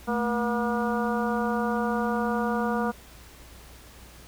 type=harmonic tone with a mistuned harmonic; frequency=239.7 Hz; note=A#3; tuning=48 cents sharp; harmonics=1 / 2 / 3 / 4 / 5 / 6; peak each=-27 / -30 / -32 / -33 / -34 / -35 dBFS; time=0.07-2.92 s; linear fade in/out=20 ms; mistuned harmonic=1; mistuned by=-140 cents; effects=added 60 Hz sine -50 dBFS peak until 4.27 s + pink hiss -50 dBFS RMS until 4.27 s